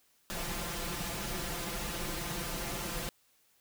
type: noise with comb filter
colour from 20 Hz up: pink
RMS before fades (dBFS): -37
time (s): 0.3-3.09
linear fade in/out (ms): 0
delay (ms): 5.8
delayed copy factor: +0.8
effects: white hiss -69 dBFS RMS until 3.6 s